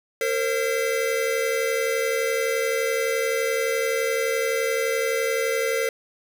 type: tone cluster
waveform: square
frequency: 459.3 / 531 / 2041 Hz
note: A#4 / C5 / C7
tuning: -26 / +25 / -44 cents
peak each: -25 / -27 / -30 dBFS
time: 0.21-5.89 s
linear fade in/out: 2 ms
effects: none